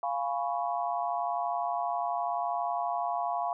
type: chord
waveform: sine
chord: C# dominant seventh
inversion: first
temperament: equal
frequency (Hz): 698.5 / 830.6 / 987.8 / 1108.7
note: E#5 / G#5 / B5 / C#6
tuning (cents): 0 / 0 / 0 / 0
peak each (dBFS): -31 / -35 / -35 / -37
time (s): 0.03-3.53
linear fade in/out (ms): 2
effects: none